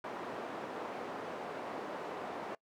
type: band-pass noise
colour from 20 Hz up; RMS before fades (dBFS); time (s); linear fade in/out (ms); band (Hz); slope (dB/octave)
white; -42; 0.04-2.55; 2; 270 to 820; 12
effects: noise-tail reverb RT60 0.1 s tail -23 dB re dry